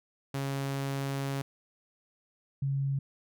sawtooth / sine tone pair in turn, 137.6 / 137.6 Hz, C#3 / C#3, -12 / -12 cents, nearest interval unison, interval 0 cents, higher neither, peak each -27 dBFS, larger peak neither, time 0.34-1.42 / 2.62-2.99 s, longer first, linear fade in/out 5 ms, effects none

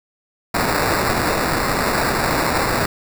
violet noise with sample-and-hold, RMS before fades -19 dBFS, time 0.54-2.86 s, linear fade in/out 5 ms, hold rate 3150 Hz, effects none

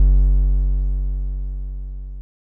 triangle tone with level ramp, 47.22 Hz, F#1, 36 cents sharp, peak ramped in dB -6 to -27 dBFS, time 0-2.21 s, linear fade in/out 0 ms, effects none

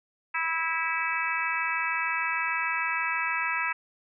harmonic tone, 326.6 Hz, E4, 16 cents flat, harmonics 3 / 4 / 5 / 6 / 7 / 8, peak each -33 / -33 / -33 / -33 / -33 / -33 dBFS, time 0.34-3.73 s, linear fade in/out 10 ms, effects none

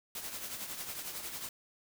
white noise with tremolo, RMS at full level -39 dBFS, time 0.15-1.49 s, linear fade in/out 2 ms, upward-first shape triangle, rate 11 Hz, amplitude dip 60%, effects none

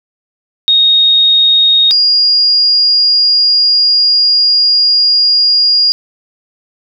sine tone pair in turn, 3729 / 4844 Hz, A#7 / D#8, 0 / -47 cents, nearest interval perfect fourth, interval 453 cents, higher second, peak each -5 / -6 dBFS, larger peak first, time 0.68-1.91 / 1.91-5.92 s, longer second, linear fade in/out 0 ms, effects none

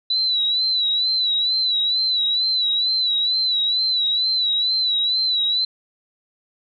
sine tone with vibrato, 3965 Hz, B7, 6 cents sharp, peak -17 dBFS, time 0.1-5.65 s, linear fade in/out 5 ms, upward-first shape sine, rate 2.2 Hz, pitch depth 66 cents each way, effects none

